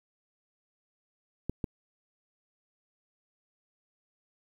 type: clicks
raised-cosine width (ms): 3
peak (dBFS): -18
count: 2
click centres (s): 1.496 / 1.642
effects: 9-bit